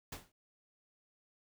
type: noise with exponential decay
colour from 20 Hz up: pink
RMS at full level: -40 dBFS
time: 0.12-0.32 s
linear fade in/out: 5 ms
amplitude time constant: 43 ms
effects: none